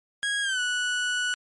30% pulse tone with pitch glide, 1647 to 1475.8 Hz, G#6 to F#6, -15 to -5 cents, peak -22 dBFS, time 0.23-1.34 s, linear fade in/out 0 ms, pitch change -190 cents, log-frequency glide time 0.42-0.6 s, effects MP3 48 kbps

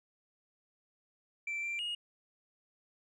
sine tone with pitch steps, 2339 / 2359 / 2869 Hz, D7 / D7 / F7, -8 / +7 / +46 cents, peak -32 dBFS, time 1.47-1.95 s, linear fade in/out 5 ms, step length 160 ms, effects tanh soft clip ceiling -33 dBFS

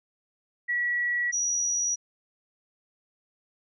sine tone pair in turn, 1933 / 5809 Hz, B6 / F#8, -38 / -33 cents, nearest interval octave + perfect fifth, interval 1905 cents, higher second, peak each -24 dBFS, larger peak neither, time 0.68-1.32 / 1.32-1.96 s, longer neither, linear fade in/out 20 ms, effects none

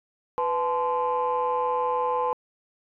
sine tone cluster, 497.2 / 864 / 1034 Hz, B4 / A5 / C6, +12 / -32 / -21 cents, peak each -26 dBFS, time 0.38-2.33 s, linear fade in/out 0 ms, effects tanh soft clip ceiling -16 dBFS

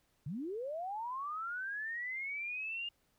sine linear sweep, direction up, 125.2 to 2840 Hz, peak -37 dBFS, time 0.26-2.89 s, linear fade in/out 5 ms, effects pink hiss -75 dBFS RMS until 3.18 s

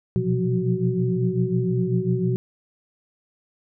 sine tone cluster, 121.4 / 127 / 174.7 / 181.9 / 372.7 Hz, B2 / B2 / F3 / F#3 / F#4, -29 / +49 / +1 / -29 / +13 cents, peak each -26 dBFS, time 0.16-2.36 s, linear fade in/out 0 ms, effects none

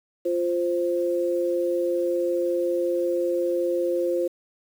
sine tone pair together, 348.7 / 523.3 Hz, F4 / C5, -3 / 0 cents, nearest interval perfect fifth, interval 703 cents, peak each -24 dBFS, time 0.25-4.28 s, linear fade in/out 10 ms, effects 8-bit

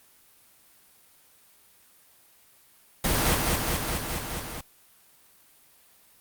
pink noise with echo, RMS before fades -24 dBFS, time 3.04-3.35 s, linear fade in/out 5 ms, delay 210 ms, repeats 6, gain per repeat -2 dB, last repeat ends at 4.61 s, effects white hiss -58 dBFS RMS until 6.2 s + Opus 32 kbps

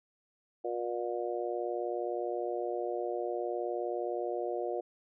harmonic tone, 119.5 Hz, A#2, 43 cents sharp, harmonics 3 / 4 / 5 / 6, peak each -36 / -37 / -38 / -39 dBFS, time 0.64-4.81 s, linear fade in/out 10 ms, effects none

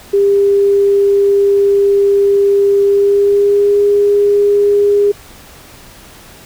sine tone with pitch glide, 400 to 407.5 Hz, G4 to G#4, +35 to -33 cents, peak -7 dBFS, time 0.13-5.12 s, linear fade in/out 10 ms, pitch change +32 cents, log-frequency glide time 2.85-3.8 s, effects pink hiss -38 dBFS RMS until 6.45 s

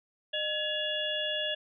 harmonic tone with a mistuned harmonic, 565 Hz, C#5, 33 cents sharp, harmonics 1 / 3 / 5 / 6, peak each -35 / -37 / -34 / -34 dBFS, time 0.33-1.55 s, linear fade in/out 10 ms, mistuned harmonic 1, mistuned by +130 cents, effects none

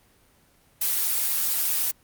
blue noise, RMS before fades -24 dBFS, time 0.81-1.91 s, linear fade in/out 5 ms, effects pink hiss -60 dBFS RMS until 2.03 s + Opus 24 kbps

